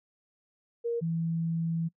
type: tone pair in turn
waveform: sine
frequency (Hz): 468.7 / 165.14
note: A#4 / E3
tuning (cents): +9 / +3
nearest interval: octave + tritone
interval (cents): 1806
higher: first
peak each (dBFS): -27 / -27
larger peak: neither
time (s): 0.84-1.01 / 1.01-1.89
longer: second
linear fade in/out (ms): 20
effects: noise-tail reverb RT60 0.1 s tail -24 dB re dry